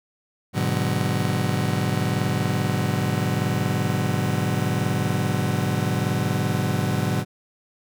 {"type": "chord", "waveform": "35% pulse", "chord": "G# half-diminished seventh", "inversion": "none", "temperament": "just", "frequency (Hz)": [103.83, 124.59, 149.51, 186.89], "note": ["G#2", "B2", "D3", "F#3"], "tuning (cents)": [0, 16, 31, 18], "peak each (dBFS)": -25, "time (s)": [0.53, 7.25], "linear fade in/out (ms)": 50, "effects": []}